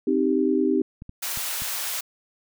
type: chord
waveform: sine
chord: C minor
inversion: none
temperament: equal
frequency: 261.6 / 311.1 / 392 Hz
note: C4 / Eb4 / G4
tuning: 0 / 0 / 0 cents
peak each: -23 dBFS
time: 0.07-0.82 s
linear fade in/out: 5 ms
type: clicks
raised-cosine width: 5 ms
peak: -26 dBFS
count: 4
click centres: 1.021 / 1.094 / 1.374 / 1.621 s
type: high-pass noise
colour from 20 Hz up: white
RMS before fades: -29 dBFS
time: 1.22-2.01 s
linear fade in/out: 10 ms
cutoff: 700 Hz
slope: 12 dB/octave
effects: none